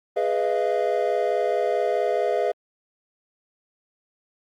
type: chord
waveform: triangle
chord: F half-diminished seventh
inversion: first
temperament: equal with one note detuned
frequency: 415.3 / 493.9 / 622.3 / 686.9 Hz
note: Ab4 / Cb5 / Eb5 / F5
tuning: 0 / 0 / 0 / -29 cents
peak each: -24 dBFS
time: 0.16-2.52 s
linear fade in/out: 10 ms
effects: Opus 32 kbps